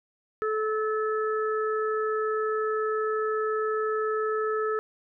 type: harmonic tone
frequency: 433.6 Hz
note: A4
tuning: 25 cents flat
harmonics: 1 / 3 / 4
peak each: -26 / -30 / -37 dBFS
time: 0.42-4.79 s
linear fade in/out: 0 ms
effects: none